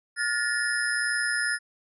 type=tone cluster; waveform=sine; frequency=1430 / 1734 / 1856 / 5120 / 10390 Hz; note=F6 / A6 / A#6 / D#8 / E9; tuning=+41 / -26 / -8 / +49 / -26 cents; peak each=-29 / -28 / -32 / -34 / -34 dBFS; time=0.16-1.59 s; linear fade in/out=50 ms; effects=none